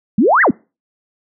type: exponential two-way sweep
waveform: sine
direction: up then down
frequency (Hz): 185 to 2086 to 185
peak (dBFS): -8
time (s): 0.18-0.51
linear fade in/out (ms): 5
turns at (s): 0.42
effects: noise-tail reverb RT60 0.3 s tail -25 dB re dry